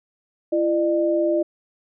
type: tone pair together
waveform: sine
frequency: 338.4 / 603 Hz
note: E4 / D5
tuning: +45 / +46 cents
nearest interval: minor seventh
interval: 1001 cents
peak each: -20 dBFS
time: 0.52-1.43 s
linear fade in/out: 10 ms
effects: none